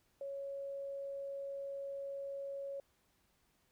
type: tone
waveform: sine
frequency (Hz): 554.4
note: C#5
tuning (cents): 0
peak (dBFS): -40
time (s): 0.21-2.8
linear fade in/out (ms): 2
effects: pink hiss -75 dBFS RMS until 3.71 s